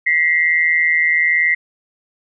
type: tone pair together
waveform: sine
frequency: 1930 / 2091 Hz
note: B6 / C7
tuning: -40 / -2 cents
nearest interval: minor second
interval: 138 cents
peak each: -15 dBFS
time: 0.06-1.55 s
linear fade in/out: 10 ms
effects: none